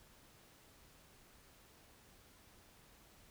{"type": "silence", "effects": ["pink hiss -64 dBFS RMS until 3.3 s"]}